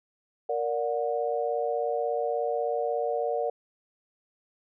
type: chord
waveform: sine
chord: Bb augmented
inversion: none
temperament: just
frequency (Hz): 466.2 / 582.7 / 728.4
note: Bb4 / D5 / F#5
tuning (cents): 0 / -14 / -27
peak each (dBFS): -29 / -30 / -31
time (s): 0.49-3.5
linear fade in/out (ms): 5
effects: none